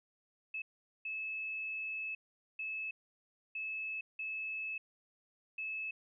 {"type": "tone bursts at uneven times", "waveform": "sine", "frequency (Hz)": 2600, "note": "E7", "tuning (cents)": -24, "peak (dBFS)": -37, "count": 6, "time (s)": [[0.54, 0.62], [1.05, 2.15], [2.59, 2.91], [3.55, 4.01], [4.19, 4.78], [5.58, 5.91]], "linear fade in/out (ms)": 5, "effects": []}